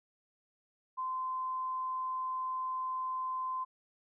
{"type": "tone", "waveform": "sine", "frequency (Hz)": 1033, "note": "C6", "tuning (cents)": -22, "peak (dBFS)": -33, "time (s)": [0.97, 3.65], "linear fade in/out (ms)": 20, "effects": []}